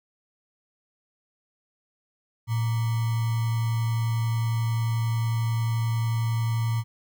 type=tone with sample-and-hold; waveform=sine; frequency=113.9 Hz; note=A#2; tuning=40 cents flat; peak=-22 dBFS; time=2.47-6.84 s; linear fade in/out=50 ms; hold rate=1050 Hz; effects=none